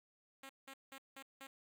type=tone bursts; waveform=5% pulse; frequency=270 Hz; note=C#4; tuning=45 cents flat; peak=-39 dBFS; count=5; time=0.43-1.47 s; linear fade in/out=5 ms; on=64 ms; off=180 ms; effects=none